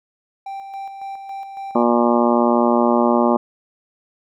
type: tone with tremolo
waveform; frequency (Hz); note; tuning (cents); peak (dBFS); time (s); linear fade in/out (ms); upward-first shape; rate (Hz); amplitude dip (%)
triangle; 784; G5; 0; -25; 0.46-1.83; 5; square; 3.6; 45
type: harmonic tone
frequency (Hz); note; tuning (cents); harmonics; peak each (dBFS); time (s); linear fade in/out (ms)
119.2; A#2; +39; 2 / 3 / 4 / 5 / 6 / 7 / 8 / 9 / 10; -17 / -20 / -25 / -20 / -27 / -22 / -26 / -24 / -28; 1.75-3.37; 5
effects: none